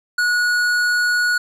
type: tone with tanh clipping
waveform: sine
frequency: 1458 Hz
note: F#6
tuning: 26 cents flat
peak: -17 dBFS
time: 0.18-1.38 s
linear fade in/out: 5 ms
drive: 14 dB
effects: none